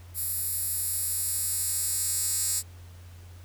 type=tone with high-pass filter sweep; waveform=10% pulse; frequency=312.3 Hz; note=D#4; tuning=7 cents sharp; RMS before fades=-29 dBFS; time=0.14-2.63 s; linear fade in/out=50 ms; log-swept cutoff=12000 to 8000 Hz; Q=1.8; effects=added 88 Hz sine -44 dBFS peak until 3.44 s + pink hiss -56 dBFS RMS until 3.44 s